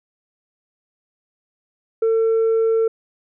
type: tone with tanh clipping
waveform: sine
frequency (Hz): 450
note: A4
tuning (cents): +39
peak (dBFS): -15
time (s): 2.02-2.88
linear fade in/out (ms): 5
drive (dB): 1
effects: none